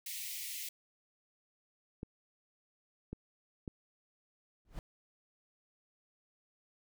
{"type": "high-pass noise", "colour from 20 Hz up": "white", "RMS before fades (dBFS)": -42, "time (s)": [0.06, 0.69], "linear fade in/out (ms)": 5, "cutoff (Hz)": 1900, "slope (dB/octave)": 96}
{"type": "clicks", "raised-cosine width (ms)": 3, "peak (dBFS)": -28, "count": 3, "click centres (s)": [2.031, 3.13, 3.678]}
{"type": "noise with exponential growth", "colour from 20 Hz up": "brown", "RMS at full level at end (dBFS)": -37, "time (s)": [4.65, 4.79], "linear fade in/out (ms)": 1, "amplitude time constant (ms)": 30}
{"effects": []}